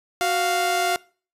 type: tone pair together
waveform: sawtooth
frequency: 370 / 698.5 Hz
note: F#4 / F5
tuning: 0 / 0 cents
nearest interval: major seventh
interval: 1100 cents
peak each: -22 / -17 dBFS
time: 0.21-0.96 s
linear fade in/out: 0 ms
effects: noise-tail reverb RT60 0.4 s tail -23 dB re dry + resampled to 32000 Hz